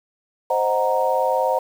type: chord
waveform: sine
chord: C half-diminished seventh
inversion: none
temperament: equal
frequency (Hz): 523.3 / 622.3 / 740 / 932.3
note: C5 / Eb5 / Gb5 / Bb5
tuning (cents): 0 / 0 / 0 / 0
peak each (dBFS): -21 / -24 / -24 / -22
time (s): 0.5-1.59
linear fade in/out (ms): 5
effects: 7-bit